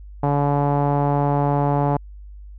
sawtooth tone with low-pass filter, 143.2 Hz, D3, 43 cents flat, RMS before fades -19 dBFS, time 0.23-1.97 s, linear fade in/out 5 ms, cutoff 840 Hz, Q 3.4, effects added 50 Hz sine -36 dBFS peak until 2.58 s

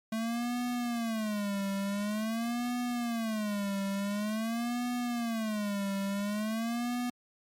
square tone with vibrato, 219.5 Hz, A3, 4 cents flat, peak -31 dBFS, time 0.12-7.1 s, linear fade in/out 5 ms, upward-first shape sine, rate 0.47 Hz, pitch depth 190 cents each way, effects MP3 64 kbps

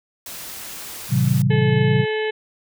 white noise, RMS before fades -34 dBFS, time 0.26-1.42 s, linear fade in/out 2 ms
sine chord, A diminished seventh, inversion none, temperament just, 110 / 132 / 158.4 / 190.08 Hz, A2 / C3 / Eb3 / Gb3, 0 / +16 / +31 / +47 cents, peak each -22 / -17 / -23 / -22 dBFS, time 1.09-2.06 s, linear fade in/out 50 ms
harmonic tone, 432.7 Hz, A4, 29 cents flat, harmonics 1 / 2 / 4 / 5 / 6 / 7 / 8 / 9, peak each -21 / -32 / -29 / -32 / -38 / -34 / -46 / -42 dBFS, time 1.5-2.31 s, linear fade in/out 10 ms
effects none

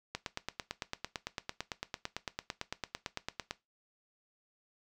click train, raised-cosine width 0.2 ms, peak -18 dBFS, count 31, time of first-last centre 0.15-3.509 s, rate 8.93 Hz, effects noise-tail reverb RT60 0.2 s tail -17 dB re dry

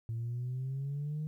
sine exponential sweep, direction up, 112.8 to 155.56 Hz, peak -32 dBFS, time 0.09-1.27 s, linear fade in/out 0 ms, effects tanh soft clip ceiling -31 dBFS + 12-bit

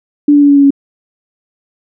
sine tone with pitch steps, 291.6 / 288.9 / 286.3 / 283.6 / 281 / 278.4 Hz, D4 / D4 / D4 / C#4 / C#4 / C#4, -12 / -28 / -44 / +40 / +24 / +8 cents, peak -3 dBFS, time 0.28-0.706 s, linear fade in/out 5 ms, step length 71 ms, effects none

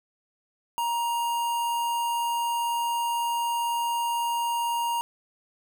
square tone with notch filter, 941 Hz, A#5, 16 cents sharp, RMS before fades -27 dBFS, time 0.78-5.01 s, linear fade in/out 0 ms, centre 4400 Hz, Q 1.8, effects none

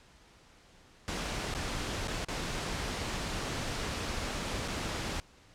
pink noise with dropouts, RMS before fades -35 dBFS, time 1.08-5.2 s, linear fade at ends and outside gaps 0 ms, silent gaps 1.54-1.549 / 2.074-2.081 / 2.247-2.285 / 4.679-4.683 s, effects pink hiss -59 dBFS RMS until 5.54 s + low-pass 7000 Hz 12 dB/octave

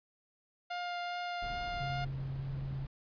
sawtooth tone with vibrato, 705 Hz, F5, 16 cents sharp, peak -32 dBFS, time 0.7-2.05 s, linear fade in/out 10 ms, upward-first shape triangle, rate 2.5 Hz, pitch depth 9 cents each way
brown noise, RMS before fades -45 dBFS, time 1.42-2.87 s, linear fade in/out 5 ms
sine tone with pitch glide, 134.8 to 135.89 Hz, C#3 to C#3, -48 to -34 cents, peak -36 dBFS, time 1.8-2.86 s, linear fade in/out 10 ms, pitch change +14 cents, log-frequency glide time 2.39-2.45 s
effects resampled to 11025 Hz

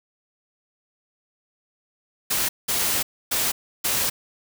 white noise bursts at uneven times, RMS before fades -23 dBFS, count 4, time 2.3-2.49 / 2.68-3.03 / 3.31-3.52 / 3.84-4.1 s, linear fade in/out 10 ms, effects none

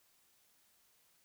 silence, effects white hiss -71 dBFS RMS until 1.24 s

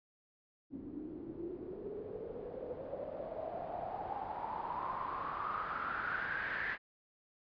white noise with low-pass filter sweep, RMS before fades -41 dBFS, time 0.7-6.78 s, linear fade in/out 50 ms, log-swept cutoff 280 to 1800 Hz, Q 8.3, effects resampled to 11025 Hz

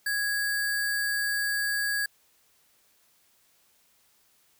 sine tone with sample-and-hold, 1661 Hz, G#6, in tune, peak -25 dBFS, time 0.06-2.06 s, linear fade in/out 5 ms, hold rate 6300 Hz, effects white hiss -65 dBFS RMS until 4.59 s

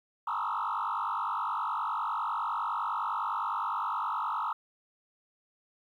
sine tone with frequency modulation, 1099 Hz, C#6, 15 cents flat, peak -28 dBFS, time 0.27-4.53 s, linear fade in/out 5 ms, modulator 49.8 Hz, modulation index 4.7, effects tanh soft clip ceiling -26 dBFS + 11-bit

